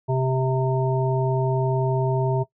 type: harmonic tone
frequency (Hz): 130.81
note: C3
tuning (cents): 0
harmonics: 1 / 3 / 5 / 7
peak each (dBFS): -21 / -26 / -28 / -29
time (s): 0.08-2.44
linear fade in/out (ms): 20
effects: noise-tail reverb RT60 0.1 s tail -17 dB re dry